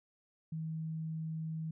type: tone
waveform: sine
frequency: 159.7 Hz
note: D#3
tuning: 45 cents sharp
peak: -36 dBFS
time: 0.52-1.71 s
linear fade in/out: 5 ms
effects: none